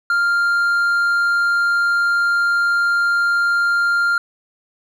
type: tone with hard clipping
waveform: sine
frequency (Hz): 1396.9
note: F6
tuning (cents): 0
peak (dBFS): -15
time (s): 0.1-4.18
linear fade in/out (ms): 2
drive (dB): 3
effects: none